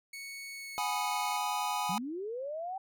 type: tone with pitch glide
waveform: sawtooth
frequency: 2217 to 2194 Hz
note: C#7 to C#7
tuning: 0 to -18 cents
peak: -38 dBFS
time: 0.13-1.37 s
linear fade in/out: 5 ms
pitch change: -18 cents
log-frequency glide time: 0.51-0.87 s
type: chord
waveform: square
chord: G# minor seventh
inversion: third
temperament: equal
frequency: 740 / 830.6 / 987.8 / 1244.5 Hz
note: F#5 / G#5 / B5 / D#6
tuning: 0 / 0 / 0 / 0 cents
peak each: -40 / -35 / -37 / -39 dBFS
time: 0.78-1.98 s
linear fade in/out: 0 ms
type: linear sweep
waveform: sine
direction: up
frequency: 161.8 to 782 Hz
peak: -35 dBFS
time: 1.89-2.78 s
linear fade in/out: 5 ms
effects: none